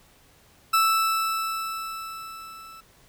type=tone with level ramp; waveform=40% pulse; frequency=1318.5 Hz; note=E6; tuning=in tune; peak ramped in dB=-16 to -42 dBFS; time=0.73-2.81 s; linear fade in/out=10 ms; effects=pink hiss -57 dBFS RMS until 3.08 s